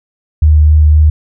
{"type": "tone with vibrato", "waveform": "sine", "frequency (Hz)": 76.3, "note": "D#2", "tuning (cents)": -33, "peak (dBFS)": -3, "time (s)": [0.42, 1.1], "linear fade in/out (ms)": 5, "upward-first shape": "triangle", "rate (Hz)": 3.8, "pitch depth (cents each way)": 15, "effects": []}